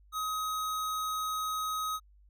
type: tone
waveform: square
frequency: 1264 Hz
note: D#6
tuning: 27 cents sharp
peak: -32 dBFS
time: 0.12-2 s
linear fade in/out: 50 ms
effects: added 50 Hz sine -57 dBFS peak until 2.29 s